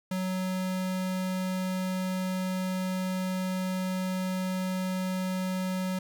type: tone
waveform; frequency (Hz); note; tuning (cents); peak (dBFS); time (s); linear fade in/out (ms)
square; 185.8; F#3; +7; -29; 0.11-5.99; 5
effects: 10-bit